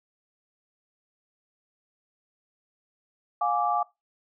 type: tone cluster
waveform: sine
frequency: 708 / 830 / 1169 Hz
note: F5 / G#5 / D6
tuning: +23 / -1 / -8 cents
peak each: -27 dBFS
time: 3.41-3.83 s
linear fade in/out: 5 ms
effects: noise-tail reverb RT60 0.2 s tail -20 dB re dry